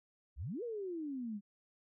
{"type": "exponential two-way sweep", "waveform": "sine", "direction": "up then down", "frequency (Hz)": [55.9, 493.9, 196], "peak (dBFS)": -38, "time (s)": [0.36, 1.41], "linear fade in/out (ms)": 50, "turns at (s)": 0.63, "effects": []}